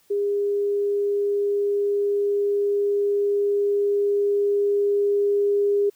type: tone with level ramp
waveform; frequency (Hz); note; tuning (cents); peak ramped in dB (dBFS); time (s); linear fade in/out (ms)
sine; 405.8; G#4; -40; -20 to -17; 0.1-5.9; 10
effects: white hiss -61 dBFS RMS until 5.95 s